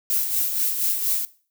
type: noise with tremolo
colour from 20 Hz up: violet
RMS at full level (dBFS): -21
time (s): 0.1-1.25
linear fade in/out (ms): 0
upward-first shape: sine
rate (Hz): 4.2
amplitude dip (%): 50
effects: noise-tail reverb RT60 0.4 s tail -18 dB re dry